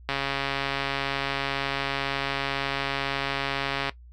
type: click train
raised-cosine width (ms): 0.3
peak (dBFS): -11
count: 526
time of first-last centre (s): 0.09-3.894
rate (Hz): 138
effects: noise-tail reverb RT60 0.1 s tail -17 dB re dry + added 60 Hz sine -45 dBFS peak until 4.12 s